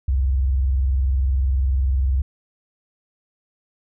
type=tone with vibrato; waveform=sine; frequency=65.8 Hz; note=C2; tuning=10 cents sharp; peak=-16 dBFS; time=0.08-2.22 s; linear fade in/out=5 ms; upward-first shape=sine; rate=20 Hz; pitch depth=280 cents each way; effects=none